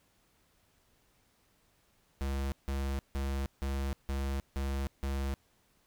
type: tone bursts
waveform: square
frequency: 68.3 Hz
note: C#2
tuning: 25 cents flat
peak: -32 dBFS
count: 7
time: 2.21-5.34 s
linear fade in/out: 0 ms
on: 310 ms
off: 160 ms
effects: pink hiss -70 dBFS RMS until 5.86 s